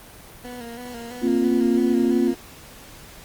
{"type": "tone with vibrato", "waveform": "20% pulse", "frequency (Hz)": 240, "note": "B3", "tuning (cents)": -49, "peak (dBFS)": -29, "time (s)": [0.44, 2.35], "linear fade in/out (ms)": 10, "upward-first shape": "square", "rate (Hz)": 3, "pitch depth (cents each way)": 46}
{"type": "chord", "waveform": "sine", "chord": "Bb suspended second", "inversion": "none", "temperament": "equal with one note detuned", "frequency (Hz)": [233.1, 264.4, 349.2], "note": ["Bb3", "C4", "F4"], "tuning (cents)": [0, 18, 0], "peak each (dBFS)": -21, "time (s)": [1.21, 2.35], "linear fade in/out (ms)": 50}
{"effects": ["pink hiss -44 dBFS RMS until 3.24 s", "Opus 32 kbps"]}